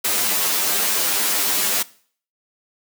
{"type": "noise with comb filter", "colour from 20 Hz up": "white", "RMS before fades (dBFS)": -20, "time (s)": [0.04, 1.83], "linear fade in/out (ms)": 10, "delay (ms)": 10, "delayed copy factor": 1, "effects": ["noise-tail reverb RT60 0.5 s tail -20 dB re dry", "high-pass 200 Hz 12 dB/octave"]}